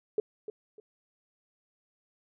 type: tone with echo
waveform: sine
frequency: 426.3 Hz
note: G#4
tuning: 45 cents sharp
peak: -23 dBFS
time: 0.18-0.2 s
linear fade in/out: 2 ms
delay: 300 ms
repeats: 2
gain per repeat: -12 dB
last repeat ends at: 0.8 s
effects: none